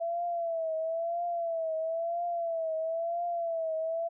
sine tone with vibrato, 666 Hz, E5, 18 cents sharp, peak -29 dBFS, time 0-4.09 s, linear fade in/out 20 ms, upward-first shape triangle, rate 1 Hz, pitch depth 83 cents each way, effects none

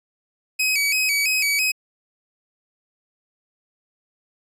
sawtooth tone with vibrato, 2400 Hz, D7, 37 cents sharp, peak -15 dBFS, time 0.59-1.72 s, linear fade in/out 10 ms, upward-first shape square, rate 3 Hz, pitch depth 93 cents each way, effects resampled to 32000 Hz

